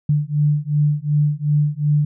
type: beating tone pair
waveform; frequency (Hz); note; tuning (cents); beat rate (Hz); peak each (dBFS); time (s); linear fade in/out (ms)
sine; 146.83 / 149.53; D3 / D3; 0 / +32; 2.7; -18; 0.09-2.05; 5
effects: none